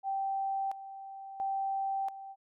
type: tone with tremolo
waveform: sine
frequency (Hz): 780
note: G5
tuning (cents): -9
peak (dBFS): -30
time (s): 0.03-2.36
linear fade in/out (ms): 50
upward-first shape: square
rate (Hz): 0.73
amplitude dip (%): 75
effects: none